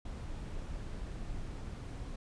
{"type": "noise", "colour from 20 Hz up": "brown", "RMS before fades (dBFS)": -41, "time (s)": [0.05, 2.16], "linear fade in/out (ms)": 5, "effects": ["resampled to 22050 Hz"]}